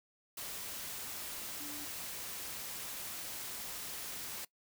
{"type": "tone in noise", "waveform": "sine", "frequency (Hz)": 293.7, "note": "D4", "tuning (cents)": 0, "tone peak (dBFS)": -48, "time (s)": [1.6, 1.85], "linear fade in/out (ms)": 5, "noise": "white", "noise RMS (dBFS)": -43, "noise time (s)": [0.37, 4.45], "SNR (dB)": -8, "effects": ["noise-tail reverb RT60 0.1 s tail -21 dB re dry"]}